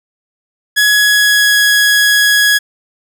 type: tone with pitch glide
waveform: sawtooth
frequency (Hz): 1682 to 1669.4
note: G#6 to G#6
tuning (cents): +22 to +9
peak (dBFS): -4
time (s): 0.76-2.59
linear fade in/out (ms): 20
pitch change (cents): -13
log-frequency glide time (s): 0.87-1.57
effects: none